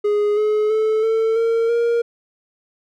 triangle tone with pitch steps, 415.3 / 425.5 / 435.9 / 446.7 / 457.6 / 468.9 Hz, G#4 / G#4 / A4 / A4 / A#4 / A#4, 0 / +42 / -16 / +26 / -32 / +10 cents, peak -13 dBFS, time 0.04-2.02 s, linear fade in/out 10 ms, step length 330 ms, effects none

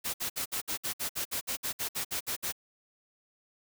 white noise bursts, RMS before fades -33 dBFS, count 16, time 0.04-2.525 s, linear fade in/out 20 ms, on 100 ms, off 59 ms, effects none

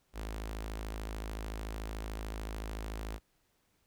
sawtooth tone with notch filter, 53.6 Hz, A1, 45 cents flat, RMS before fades -40 dBFS, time 0.13-3.2 s, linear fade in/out 50 ms, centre 130 Hz, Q 0.81, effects pink hiss -74 dBFS RMS until 3.86 s

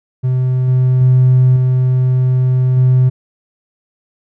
triangle tone with level steps, 128 Hz, C3, 38 cents flat, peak -9 / -6 / -3 / -7 / -4 dBFS, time 0.23-3.1 s, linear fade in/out 20 ms, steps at 0.68 / 1.01 / 1.56 / 2.77 s, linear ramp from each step 2 ms, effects tanh soft clip ceiling -2 dBFS

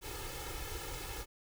pink noise with comb filter, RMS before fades -42 dBFS, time 0.01-1.26 s, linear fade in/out 50 ms, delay 2.3 ms, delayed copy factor +1, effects none

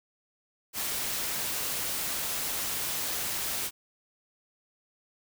white noise, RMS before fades -32 dBFS, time 0.73-3.71 s, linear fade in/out 50 ms, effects none

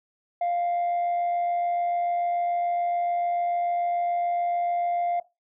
sine tone with amplitude modulation, 698.5 Hz, F5, in tune, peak -19 dBFS, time 0.41-5.2 s, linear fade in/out 5 ms, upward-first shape sine, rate 86.9 Hz, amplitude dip 35%, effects noise-tail reverb RT60 0.2 s tail -17 dB re dry + tanh soft clip ceiling -21 dBFS

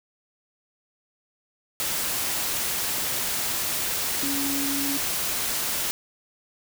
sine tone in noise, 278.8 Hz, C#4, 10 cents sharp, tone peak -28 dBFS, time 4.23-4.97 s, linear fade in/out 0 ms, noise white, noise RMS -27 dBFS, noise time 1.8-5.91 s, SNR -4 dB, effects none

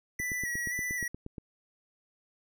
square tone with vibrato, 1951 Hz, B6, 22 cents flat, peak -32 dBFS, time 0.19-1.08 s, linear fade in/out 5 ms, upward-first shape square, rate 1.9 Hz, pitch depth 28 cents each way
click train, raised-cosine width 3 ms, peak -27 dBFS, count 11, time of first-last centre 0.2-1.382 s, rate 8.46 Hz
effects none

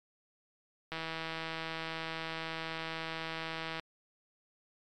click train, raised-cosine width 0.3 ms, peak -22 dBFS, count 467, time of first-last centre 0.92-3.797 s, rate 162 Hz, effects MP3 96 kbps

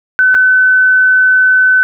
sine tone with dropouts, 1513 Hz, F#6, 38 cents sharp, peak -5 dBFS, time 0.19-1.83 s, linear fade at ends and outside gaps 0 ms, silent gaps 0.344-0.35 s, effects none

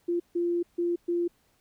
sine tone bursts at uneven times, 345.9 Hz, F4, 17 cents flat, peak -24 dBFS, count 4, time 0.08-0.2 / 0.35-0.63 / 0.78-0.96 / 1.08-1.28 s, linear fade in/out 10 ms, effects pink hiss -68 dBFS RMS until 1.6 s

